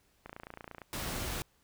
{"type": "click train", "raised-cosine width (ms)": 0.5, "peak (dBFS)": -29, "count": 17, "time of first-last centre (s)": [0.26, 0.817], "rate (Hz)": 28.7}
{"type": "noise", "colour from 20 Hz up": "pink", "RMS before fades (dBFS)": -37, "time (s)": [0.93, 1.42], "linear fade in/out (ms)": 0}
{"effects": ["pink hiss -70 dBFS RMS until 1.63 s"]}